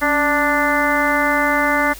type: harmonic tone with a mistuned harmonic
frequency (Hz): 293.7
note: D4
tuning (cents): 0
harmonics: 1 / 2 / 3 / 4 / 5 / 6 / 7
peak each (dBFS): -22 / -22 / -22 / -22 / -22 / -22 / -22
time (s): 0.01-1.94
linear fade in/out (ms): 20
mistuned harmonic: 1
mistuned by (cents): -70
effects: added 50 Hz sine -37 dBFS peak until 1.99 s + white hiss -38 dBFS RMS until 1.99 s